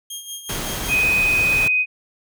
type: tone with tremolo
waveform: 15% pulse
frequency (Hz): 3231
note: G#7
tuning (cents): -48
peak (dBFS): -21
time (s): 0.1-1.02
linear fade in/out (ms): 5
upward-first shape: sine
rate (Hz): 5.4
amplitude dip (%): 65
type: noise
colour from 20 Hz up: pink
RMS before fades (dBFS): -27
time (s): 0.49-1.68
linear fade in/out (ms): 5
type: tone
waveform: sine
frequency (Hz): 2504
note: D#7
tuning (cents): +10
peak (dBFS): -15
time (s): 0.88-1.86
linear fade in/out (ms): 50
effects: none